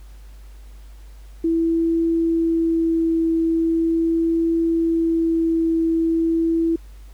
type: tone with vibrato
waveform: sine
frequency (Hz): 329.6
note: E4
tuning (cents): 0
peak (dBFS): -16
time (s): 1.44-6.76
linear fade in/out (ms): 5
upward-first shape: triangle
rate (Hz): 0.4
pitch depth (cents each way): 10
effects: added 50 Hz sine -38 dBFS peak until 7.13 s + pink hiss -55 dBFS RMS until 7.13 s